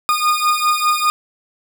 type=beating tone pair; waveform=40% pulse; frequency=1222 / 1227 Hz; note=D#6 / D#6; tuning=-32 / -25 cents; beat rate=5 Hz; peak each=-17 / -16 dBFS; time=0.09-1.1 s; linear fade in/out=0 ms; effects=none